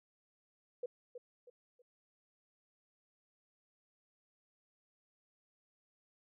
sine tone with echo, 490.8 Hz, B4, 11 cents flat, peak -36 dBFS, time 0.83-0.86 s, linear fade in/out 5 ms, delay 320 ms, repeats 3, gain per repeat -9 dB, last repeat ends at 1.82 s, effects none

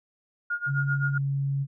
sine tone with tremolo, 1425 Hz, F6, 34 cents sharp, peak -24 dBFS, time 0.5-1.18 s, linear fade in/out 5 ms, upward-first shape sine, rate 7.7 Hz, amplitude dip 90%
sine tone, 138.59 Hz, C#3, in tune, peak -24 dBFS, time 0.66-1.67 s, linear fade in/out 50 ms
effects none

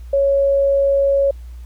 sine tone, 554.4 Hz, C#5, in tune, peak -12 dBFS, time 0.13-1.31 s, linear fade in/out 5 ms, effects added 60 Hz sine -31 dBFS peak until 1.65 s + pink hiss -55 dBFS RMS until 1.65 s

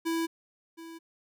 square tone with echo, 329.6 Hz, E4, in tune, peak -28 dBFS, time 0.05-0.27 s, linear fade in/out 20 ms, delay 720 ms, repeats 1, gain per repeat -15 dB, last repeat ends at 0.99 s, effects none

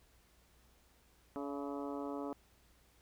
harmonic tone with a mistuned harmonic, 142.1 Hz, C#3, 43 cents sharp, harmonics 2 / 3 / 4 / 5 / 6 / 7 / 8 / 9, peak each -41 / -45 / -47 / -49 / -51 / -52 / -53 / -54 dBFS, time 1.36-2.33 s, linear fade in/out 0 ms, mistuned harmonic 5, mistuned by -58 cents, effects added 60 Hz sine -69 dBFS peak until 3.01 s + pink hiss -69 dBFS RMS until 3.01 s

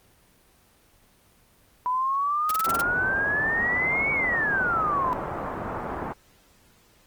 sine exponential two-way sweep, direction up then down, 987.8 to 2257 to 987.8 Hz, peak -22 dBFS, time 1.86-5.13 s, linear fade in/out 0 ms, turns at 4.12 s
white noise bursts, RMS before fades -29 dBFS, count 7, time 2.49-2.813 s, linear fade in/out 5 ms, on 23 ms, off 27 ms
white low-pass noise, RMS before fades -32 dBFS, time 2.66-6.13 s, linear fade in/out 10 ms, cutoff 1200 Hz, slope 24 dB/octave
effects pink hiss -59 dBFS RMS until 7.06 s + Opus 24 kbps

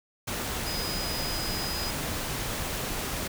sine tone in noise, 4978 Hz, D#8, in tune, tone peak -34 dBFS, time 0.66-1.91 s, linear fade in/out 10 ms, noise pink, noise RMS -32 dBFS, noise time 0.27-3.28 s, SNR -5 dB, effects none

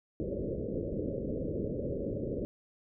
white low-pass noise, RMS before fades -35 dBFS, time 0.2-2.45 s, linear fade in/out 0 ms, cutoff 570 Hz, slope 96 dB/octave, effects none

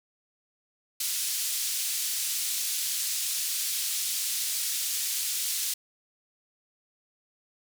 white band-pass noise, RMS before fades -30 dBFS, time 1-5.74 s, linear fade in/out 5 ms, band 3500 to 12000 Hz, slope 12 dB/octave, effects none

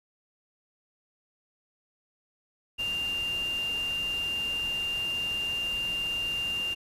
sine tone in noise, 2794 Hz, F7, in tune, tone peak -28 dBFS, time 2.78-6.75 s, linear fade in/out 20 ms, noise pink, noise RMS -43 dBFS, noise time 2.78-6.75 s, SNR +12 dB, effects resampled to 32000 Hz

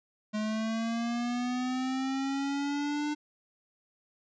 square linear sweep, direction up, 211.7 to 299.2 Hz, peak -30 dBFS, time 0.33-3.15 s, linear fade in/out 20 ms, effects resampled to 16000 Hz

